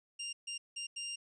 20% pulse tone bursts at uneven times, 2794 Hz, F7, in tune, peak -34 dBFS, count 4, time 0.19-0.33 / 0.47-0.58 / 0.76-0.87 / 0.96-1.16 s, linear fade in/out 10 ms, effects resampled to 22050 Hz

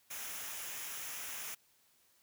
white noise with comb filter, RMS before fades -43 dBFS, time 0.1-1.55 s, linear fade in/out 10 ms, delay 0.23 ms, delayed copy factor -0.55, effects white hiss -70 dBFS RMS until 2.22 s

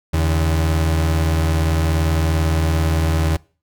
35% pulse tone pair together, 80.6 / 143.61 Hz, E2 / D3, -38 / -38 cents, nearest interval minor seventh, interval 1000 cents, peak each -14 / -24 dBFS, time 0.13-3.37 s, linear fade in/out 10 ms, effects noise-tail reverb RT60 0.4 s tail -24 dB re dry

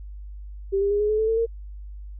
sine tone with pitch steps, 392 / 400.9 / 410.1 / 419.4 / 429 / 438.7 / 448.7 / 459 Hz, G4 / G4 / G#4 / G#4 / A4 / A4 / A4 / A#4, 0 / +39 / -22 / +17 / -44 / -5 / +34 / -27 cents, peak -19 dBFS, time 0.72-1.464 s, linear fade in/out 20 ms, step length 93 ms, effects added 50 Hz sine -35 dBFS peak until 2.19 s

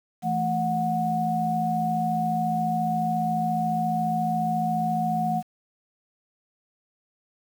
sine tone cluster, 166.3 / 220.6 / 731 Hz, E3 / A3 / F#5, +16 / +5 / -21 cents, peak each -29 / -29 / -24 dBFS, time 0.22-5.43 s, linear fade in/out 50 ms, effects 8-bit

